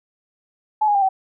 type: tone with pitch steps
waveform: sine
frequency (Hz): 857 / 825.4 / 795 / 765.7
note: A5 / G#5 / G5 / G5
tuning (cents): -46 / -11 / +24 / -41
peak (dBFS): -14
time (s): 0.81-1.09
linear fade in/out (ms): 10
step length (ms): 70
effects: none